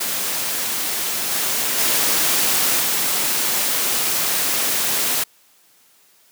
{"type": "noise with level steps", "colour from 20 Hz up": "white", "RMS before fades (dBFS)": [-23, -21, -18, -20], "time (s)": [0, 5.24], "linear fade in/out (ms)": 10, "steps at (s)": [1.31, 1.78, 2.8], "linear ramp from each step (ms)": 5, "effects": ["white hiss -55 dBFS RMS until 6.31 s", "high-pass 150 Hz 12 dB/octave"]}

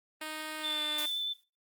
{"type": "tone with pitch glide", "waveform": "5% pulse", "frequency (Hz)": [310.4, 302.1], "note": ["D#4", "D4"], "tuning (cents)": [-4, 49], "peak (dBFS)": -26, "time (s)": [0.21, 1.06], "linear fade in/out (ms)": 5, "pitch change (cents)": -47, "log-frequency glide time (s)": [0.59, 0.83]}
{"type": "tone with vibrato", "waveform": "sine", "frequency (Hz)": 3520, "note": "A7", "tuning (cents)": 0, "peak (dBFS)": -31, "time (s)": [0.63, 1.34], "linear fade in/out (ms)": 20, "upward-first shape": "square", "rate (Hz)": 9.4, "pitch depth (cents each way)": 9}
{"type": "noise with exponential decay", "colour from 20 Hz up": "blue", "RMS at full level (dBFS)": -36, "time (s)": [0.98, 1.44], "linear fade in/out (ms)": 5, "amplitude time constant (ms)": 100}
{"effects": ["noise-tail reverb RT60 0.3 s tail -20 dB re dry", "Opus 32 kbps"]}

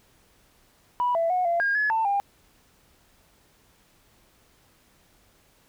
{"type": "tone with pitch steps", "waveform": "sine", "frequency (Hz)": [980, 666, 730, 685, 1621, 1702, 893, 802], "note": ["B5", "E5", "F#5", "F5", "G#6", "G#6", "A5", "G5"], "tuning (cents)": [-14, 18, -24, -34, -42, 42, 25, 39], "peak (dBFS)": -20, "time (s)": [1, 2.2], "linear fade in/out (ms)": 0, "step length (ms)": 150, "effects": ["tanh soft clip ceiling -16 dBFS", "pink hiss -61 dBFS RMS until 5.68 s"]}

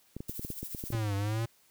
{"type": "clicks", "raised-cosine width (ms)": 3, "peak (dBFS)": -25, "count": 11, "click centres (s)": [0.166, 0.205, 0.296, 0.395, 0.449, 0.503, 0.63, 0.748, 0.839, 0.904, 0.949]}
{"type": "noise with tremolo", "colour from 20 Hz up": "violet", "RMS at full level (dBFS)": -39, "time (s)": [0.28, 0.93], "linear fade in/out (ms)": 5, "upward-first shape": "triangle", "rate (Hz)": 14, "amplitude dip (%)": 70}
{"type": "linear two-way sweep", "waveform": "square", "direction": "down then up", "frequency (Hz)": [116.7, 98, 116.7], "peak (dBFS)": -30, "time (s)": [0.92, 1.46], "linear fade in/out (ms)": 10, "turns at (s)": 1.15}
{"effects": ["white hiss -65 dBFS RMS until 1.7 s"]}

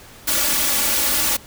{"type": "noise with comb filter", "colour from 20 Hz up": "white", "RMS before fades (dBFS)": -19, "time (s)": [0.27, 1.37], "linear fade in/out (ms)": 10, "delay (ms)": 3.5, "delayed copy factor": 0.95, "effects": ["pink hiss -43 dBFS RMS until 1.46 s"]}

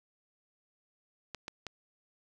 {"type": "clicks", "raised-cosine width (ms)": 0.2, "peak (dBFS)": -22, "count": 3, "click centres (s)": [1.347, 1.481, 1.667], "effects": []}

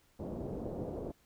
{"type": "low-pass noise", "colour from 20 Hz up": "white", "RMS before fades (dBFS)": -40, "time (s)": [0.19, 1.12], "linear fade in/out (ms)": 10, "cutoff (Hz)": 540, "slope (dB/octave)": 24, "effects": ["pink hiss -69 dBFS RMS until 1.25 s"]}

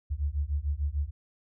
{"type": "beating tone pair", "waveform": "sine", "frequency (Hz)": [69.3, 76], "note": ["C#2", "D#2"], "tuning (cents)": [0, -40], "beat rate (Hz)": 6.7, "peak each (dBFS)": -30, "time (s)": [0.1, 1.11], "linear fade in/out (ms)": 20, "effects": []}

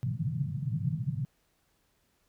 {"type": "band-pass noise", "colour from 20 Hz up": "white", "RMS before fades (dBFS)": -32, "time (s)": [0.03, 1.25], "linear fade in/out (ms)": 0, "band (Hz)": [110, 160], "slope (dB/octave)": 48, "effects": ["pink hiss -72 dBFS RMS until 2.28 s"]}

